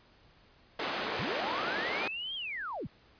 pink band-pass noise, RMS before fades -35 dBFS, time 0.79-2.08 s, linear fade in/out 5 ms, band 360 to 3800 Hz, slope 12 dB/octave
sine linear two-way sweep, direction up then down, 79.2 to 3281 to 79.2 Hz, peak -35 dBFS, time 1.19-2.87 s, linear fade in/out 5 ms, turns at 2.35 s
effects pink hiss -62 dBFS RMS until 3.19 s + resampled to 11025 Hz

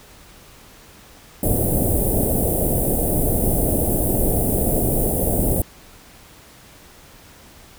pink band-stop noise, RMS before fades -19 dBFS, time 1.43-5.62 s, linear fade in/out 2 ms, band 710 to 9200 Hz, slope 48 dB/octave, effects pink hiss -46 dBFS RMS until 7.78 s

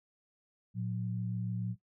sine tone pair together, 113.9 / 180.8 Hz, A#2 / F#3, -40 / -40 cents, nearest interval minor sixth, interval 800 cents, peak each -35 / -36 dBFS, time 0.74-1.76 s, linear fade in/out 50 ms, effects noise-tail reverb RT60 0.1 s tail -17 dB re dry

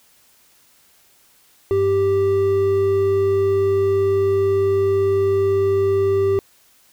triangle tone pair together, 98 / 392 Hz, G2 / G4, 0 / 0 cents, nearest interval 2 octaves, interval 2400 cents, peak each -23 / -13 dBFS, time 1.71-6.39 s, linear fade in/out 0 ms, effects white hiss -55 dBFS RMS until 6.92 s

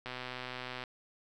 click train, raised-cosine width 0.3 ms, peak -24 dBFS, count 99, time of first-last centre 0.06-0.838 s, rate 126 Hz, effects none

